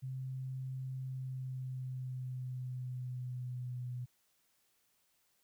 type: tone with pitch glide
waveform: sine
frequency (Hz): 130.81 to 123.97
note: C3 to B2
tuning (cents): 0 to +7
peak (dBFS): -38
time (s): 0.02-4.06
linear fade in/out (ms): 20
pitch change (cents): -93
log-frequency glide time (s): 1.03-3.93
effects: white hiss -75 dBFS RMS until 5.43 s